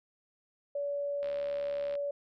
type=tone; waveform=sine; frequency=571 Hz; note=D5; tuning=49 cents flat; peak=-31 dBFS; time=0.75-2.11 s; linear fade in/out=5 ms
type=click train; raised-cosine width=0.3 ms; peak=-32 dBFS; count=52; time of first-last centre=1.23-1.953 s; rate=70.5 Hz
effects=none